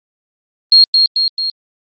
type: tone with echo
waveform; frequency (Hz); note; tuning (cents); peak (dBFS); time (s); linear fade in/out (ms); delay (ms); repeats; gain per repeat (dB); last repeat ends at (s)
sine; 4253; C8; +27; -3; 0.72-0.84; 2; 220; 3; -4; 1.5
effects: Opus 24 kbps